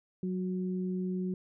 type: tone pair together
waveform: sine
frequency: 185 / 366.2 Hz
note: F#3 / F#4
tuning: 0 / -18 cents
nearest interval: octave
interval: 1182 cents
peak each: -31 / -38 dBFS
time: 0.23-1.34 s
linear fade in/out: 2 ms
effects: none